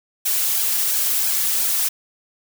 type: noise with flanger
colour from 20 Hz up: blue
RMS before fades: -20 dBFS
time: 0.25-1.89 s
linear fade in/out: 10 ms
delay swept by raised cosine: 1.2 to 4.2 ms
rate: 2.9 Hz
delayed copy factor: +0.85
effects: none